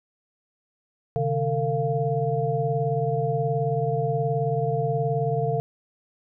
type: tone cluster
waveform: sine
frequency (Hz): 132 / 150.7 / 453 / 692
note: C3 / D3 / A#4 / F5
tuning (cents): +16 / +45 / -50 / -16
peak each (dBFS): -27 / -28 / -26 / -28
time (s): 1.16-5.6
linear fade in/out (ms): 0
effects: none